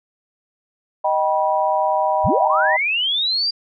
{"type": "chord", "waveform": "sine", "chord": "Eb augmented", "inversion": "none", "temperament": "just", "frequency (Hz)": [622.3, 777.8, 972.3], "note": ["Eb5", "G5", "B5"], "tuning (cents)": [0, -14, -27], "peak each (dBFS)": -20, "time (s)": [1.04, 2.77], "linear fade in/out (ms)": 10}
{"type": "linear sweep", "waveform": "sine", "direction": "up", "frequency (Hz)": [41.23, 4836], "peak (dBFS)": -17, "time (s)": [2.24, 3.51], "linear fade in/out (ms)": 10}
{"effects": []}